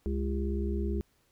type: harmonic tone with a mistuned harmonic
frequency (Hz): 68.6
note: C#2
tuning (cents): -17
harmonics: 1 / 3 / 5 / 6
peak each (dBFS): -30 / -35 / -37 / -38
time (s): 0.06-1.01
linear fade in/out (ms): 0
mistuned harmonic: 6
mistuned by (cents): -43
effects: pink hiss -70 dBFS RMS until 1.31 s